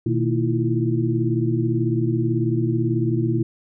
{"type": "tone cluster", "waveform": "sine", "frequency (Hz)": [122.4, 156.1, 227.7, 323.9, 342.1], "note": ["B2", "D#3", "A#3", "E4", "F4"], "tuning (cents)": [-15, 6, -40, -30, -36], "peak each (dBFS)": [-21, -30, -27, -25, -25], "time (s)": [0.06, 3.43], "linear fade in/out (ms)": 5, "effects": []}